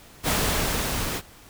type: noise with level ramp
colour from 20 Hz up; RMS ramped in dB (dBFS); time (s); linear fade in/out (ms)
pink; -22 to -29; 0.23-1.22; 50
effects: pink hiss -49 dBFS RMS until 1.49 s